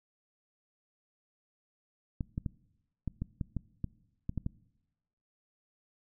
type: clicks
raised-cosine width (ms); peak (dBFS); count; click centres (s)
5; -21; 11; 2.208 / 2.379 / 2.462 / 3.077 / 3.22 / 3.412 / 3.567 / 3.843 / 4.294 / 4.377 / 4.464
effects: noise-tail reverb RT60 1.0 s tail -22 dB re dry